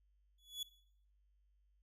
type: tone with exponential growth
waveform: 40% pulse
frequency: 3400 Hz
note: G#7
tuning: 40 cents sharp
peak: -36 dBFS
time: 0.38-0.63 s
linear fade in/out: 5 ms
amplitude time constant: 53 ms
effects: noise-tail reverb RT60 0.6 s tail -17 dB re dry + added 50 Hz sine -70 dBFS peak until 1.82 s